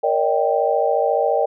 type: chord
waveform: sine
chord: Eb dominant seventh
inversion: second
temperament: equal with one note detuned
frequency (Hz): 466.2 / 568 / 622.3 / 784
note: Bb4 / Db5 / Eb5 / G5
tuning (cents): 0 / +42 / 0 / 0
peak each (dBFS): -21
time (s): 0.03-1.46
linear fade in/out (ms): 10
effects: none